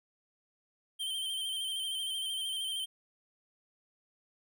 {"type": "tone with vibrato", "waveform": "square", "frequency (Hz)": 3128, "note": "G7", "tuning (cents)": -4, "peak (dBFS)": -34, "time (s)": [0.99, 2.86], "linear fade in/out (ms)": 20, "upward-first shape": "square", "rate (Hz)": 13, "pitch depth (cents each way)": 30, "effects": []}